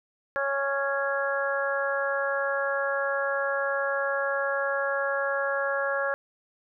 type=harmonic tone; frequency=276.9 Hz; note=C#4; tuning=2 cents flat; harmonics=2 / 3 / 4 / 5 / 6; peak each=-28 / -37 / -34 / -32 / -30 dBFS; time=0.36-6.14 s; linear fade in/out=0 ms; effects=none